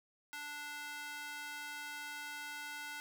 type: tone with high-pass filter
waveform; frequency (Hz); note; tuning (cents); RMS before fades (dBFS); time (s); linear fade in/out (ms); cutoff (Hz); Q
square; 293.7; D4; 0; -45; 0.33-3; 0; 1400; 1.5
effects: none